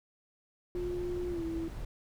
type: tone with pitch glide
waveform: sine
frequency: 355.1 to 329.4 Hz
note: F4 to E4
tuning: +29 to -1 cents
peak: -33 dBFS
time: 0.75-1.68 s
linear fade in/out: 0 ms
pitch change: -130 cents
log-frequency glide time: 1.29-1.43 s
type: noise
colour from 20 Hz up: brown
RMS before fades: -41 dBFS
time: 0.75-1.85 s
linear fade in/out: 5 ms
effects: none